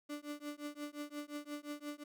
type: tone with tremolo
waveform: 35% pulse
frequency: 293.7 Hz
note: D4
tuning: in tune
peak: -37 dBFS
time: 0.09-2.04 s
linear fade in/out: 10 ms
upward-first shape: triangle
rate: 5.7 Hz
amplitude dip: 100%
effects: none